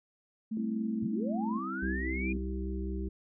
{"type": "tone", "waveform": "sine", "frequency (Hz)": 220, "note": "A3", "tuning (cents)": 0, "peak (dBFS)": -31, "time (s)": [0.51, 1.59], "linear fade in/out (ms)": 10}
{"type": "chord", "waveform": "sine", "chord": "C major", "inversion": "second", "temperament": "equal with one note detuned", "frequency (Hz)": [196, 261.6, 328.5], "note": ["G3", "C4", "E4"], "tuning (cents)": [0, 0, -6], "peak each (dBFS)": -40, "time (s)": [0.57, 2.37], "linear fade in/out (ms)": 2}
{"type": "linear sweep", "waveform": "sine", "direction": "up", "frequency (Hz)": [92.5, 2453], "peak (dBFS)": -36, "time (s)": [1.02, 2.33], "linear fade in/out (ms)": 10}
{"type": "harmonic tone", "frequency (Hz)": 64.7, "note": "C2", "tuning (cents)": -19, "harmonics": [1, 3, 5, 6], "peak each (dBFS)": [-34, -39, -41, -42], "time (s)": [1.82, 3.09], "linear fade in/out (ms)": 10}
{"effects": []}